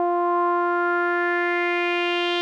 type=tone with low-pass filter sweep; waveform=sawtooth; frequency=349.2 Hz; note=F4; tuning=in tune; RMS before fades=-22 dBFS; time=0-2.41 s; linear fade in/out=0 ms; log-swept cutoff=830 to 3300 Hz; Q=4.4; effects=none